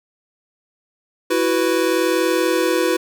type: chord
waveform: square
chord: E suspended second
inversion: none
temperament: equal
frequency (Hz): 329.6 / 370 / 493.9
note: E4 / F#4 / B4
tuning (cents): 0 / 0 / 0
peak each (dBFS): -21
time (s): 1.3-2.97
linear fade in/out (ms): 10
effects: none